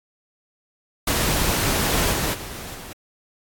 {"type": "noise with level steps", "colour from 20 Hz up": "pink", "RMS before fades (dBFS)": [-21, -24, -35, -38], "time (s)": [1.07, 2.93], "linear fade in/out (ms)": 5, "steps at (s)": [2.11, 2.33, 2.74], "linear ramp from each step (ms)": 20, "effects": ["AAC 64 kbps"]}